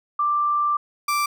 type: tone pair in turn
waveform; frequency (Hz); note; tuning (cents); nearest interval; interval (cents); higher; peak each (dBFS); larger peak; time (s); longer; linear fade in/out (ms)
sine / 35% pulse; 1179 / 1172.7; D6 / D6; +6 / -3; unison; 9; first; -18; neither; 0.19-0.77 / 1.08-1.26; first; 5
effects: none